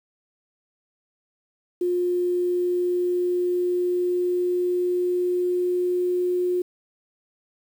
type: tone with pitch glide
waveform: sine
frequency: 356.2 to 359.1 Hz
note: F4 to F4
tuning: +34 to +48 cents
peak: -20 dBFS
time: 1.81-6.62 s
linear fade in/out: 5 ms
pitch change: +14 cents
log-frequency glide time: 2.29-6.23 s
effects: 8-bit